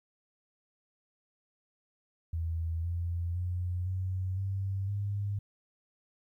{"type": "tone with pitch steps", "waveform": "sine", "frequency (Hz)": [82.41, 85.86, 89.45, 93.2, 97.1, 101.17], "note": ["E2", "F2", "F2", "F#2", "G2", "G#2"], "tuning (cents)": [0, -29, 42, 13, -16, -45], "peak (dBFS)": -30, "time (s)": [2.33, 5.39], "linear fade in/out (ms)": 5, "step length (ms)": 510, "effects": ["12-bit"]}